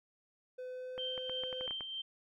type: tone with pitch glide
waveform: triangle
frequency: 506 to 511.6 Hz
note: B4 to C5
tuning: +42 to -39 cents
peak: -39 dBFS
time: 0.58-1.67 s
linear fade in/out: 10 ms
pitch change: +19 cents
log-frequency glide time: 0.69-1.11 s
type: clicks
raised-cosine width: 0.5 ms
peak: -30 dBFS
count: 9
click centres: 0.979 / 1.178 / 1.296 / 1.436 / 1.528 / 1.61 / 1.678 / 1.709 / 1.808 s
type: tone with tremolo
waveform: sine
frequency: 3136 Hz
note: G7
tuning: in tune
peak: -36 dBFS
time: 0.98-2.02 s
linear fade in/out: 10 ms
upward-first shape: triangle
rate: 3.1 Hz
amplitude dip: 50%
effects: none